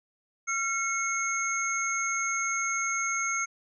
sine tone cluster, 1367 / 2184 / 6420 Hz, F6 / C#7 / G8, -37 / -26 / +40 cents, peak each -31 dBFS, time 0.47-3.46 s, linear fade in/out 20 ms, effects none

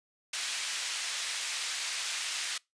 pink band-pass noise, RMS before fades -35 dBFS, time 0.33-2.58 s, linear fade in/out 5 ms, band 2200 to 8800 Hz, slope 12 dB/octave, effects noise-tail reverb RT60 0.2 s tail -24 dB re dry + resampled to 22050 Hz

